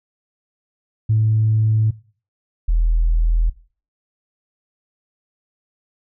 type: tone pair in turn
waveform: sine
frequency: 109.3 / 40.94 Hz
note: A2 / E1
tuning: -11 / -11 cents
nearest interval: octave + perfect fourth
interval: 1700 cents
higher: first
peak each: -12 dBFS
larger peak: neither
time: 1.09-1.91 / 2.68-3.5 s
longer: neither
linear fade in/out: 10 ms
effects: noise-tail reverb RT60 0.4 s tail -19 dB re dry + tanh soft clip ceiling -8 dBFS